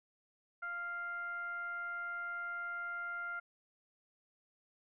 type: tone with frequency modulation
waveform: sine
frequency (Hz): 1395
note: F6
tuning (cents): -2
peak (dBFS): -38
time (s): 0.62-3.4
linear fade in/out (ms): 10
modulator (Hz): 701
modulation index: 0.43
effects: none